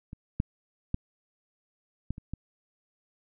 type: clicks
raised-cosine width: 5 ms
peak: -28 / -13 / -15 / -18 / -29 / -22 dBFS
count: 6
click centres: 0.131 / 0.401 / 0.944 / 2.106 / 2.181 / 2.336 s
effects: none